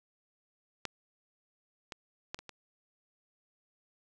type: clicks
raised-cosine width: 0.2 ms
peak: -17 / -23 / -19 / -28 / -27 dBFS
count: 5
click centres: 0.853 / 1.922 / 2.345 / 2.39 / 2.493 s
effects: none